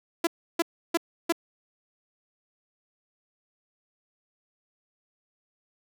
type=tone bursts; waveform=sawtooth; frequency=336.3 Hz; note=E4; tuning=35 cents sharp; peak=-17 dBFS; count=4; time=0.24-1.324 s; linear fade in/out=5 ms; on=31 ms; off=320 ms; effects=none